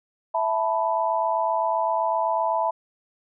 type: chord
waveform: sine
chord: E suspended fourth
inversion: none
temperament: equal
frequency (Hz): 659.3 / 880 / 987.8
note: E5 / A5 / B5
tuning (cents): 0 / 0 / 0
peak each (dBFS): -25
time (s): 0.34-2.71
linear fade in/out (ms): 10
effects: none